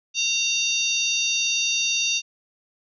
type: harmonic tone with a mistuned harmonic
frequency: 918 Hz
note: A#5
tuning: 27 cents flat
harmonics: 3 / 4 / 5 / 6 / 7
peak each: -25 / -26 / -28 / -26 / -35 dBFS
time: 0.14-2.22 s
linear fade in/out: 50 ms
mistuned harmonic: 6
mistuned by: +100 cents
effects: none